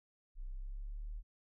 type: exponential sweep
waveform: sine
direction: up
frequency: 30.87 to 39.3 Hz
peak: -40 dBFS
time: 0.35-1.23 s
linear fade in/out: 50 ms
effects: none